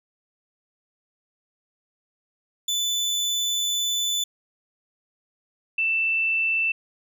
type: tone pair in turn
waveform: 30% pulse / sine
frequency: 3498 / 2662 Hz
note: A7 / E7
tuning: -11 / +16 cents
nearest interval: perfect fourth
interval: 473 cents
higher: first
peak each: -20 dBFS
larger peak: neither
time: 2.68-4.24 / 5.78-6.72 s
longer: first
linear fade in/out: 5 ms
effects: none